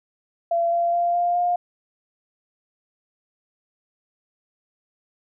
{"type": "tone with pitch steps", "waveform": "sine", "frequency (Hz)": [680, 686.7, 693.5, 700.3, 707.2], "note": ["F5", "F5", "F5", "F5", "F5"], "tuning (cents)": [-46, -29, -12, 5, 22], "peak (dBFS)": -18, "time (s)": [0.51, 1.56], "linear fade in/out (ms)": 5, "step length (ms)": 210, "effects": []}